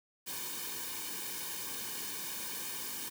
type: noise with comb filter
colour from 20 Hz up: white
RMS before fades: -40 dBFS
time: 0.26-3.1 s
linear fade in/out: 20 ms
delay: 1.5 ms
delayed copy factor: -0.95
effects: none